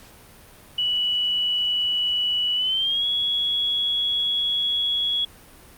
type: tone with pitch glide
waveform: sine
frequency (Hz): 2949 to 3349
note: F#7 to G#7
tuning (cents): -6 to +14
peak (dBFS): -20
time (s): 0.78-5.25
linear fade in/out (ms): 5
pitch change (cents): +220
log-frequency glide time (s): 2.55-3.06
effects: pink hiss -48 dBFS RMS until 5.77 s + Opus 48 kbps